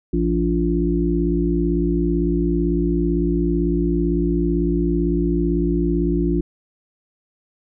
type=harmonic tone; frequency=57.9 Hz; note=A#1; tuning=11 cents flat; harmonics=1 / 3 / 5 / 6; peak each=-22 / -22 / -22 / -22 dBFS; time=0.13-6.41 s; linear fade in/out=5 ms; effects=none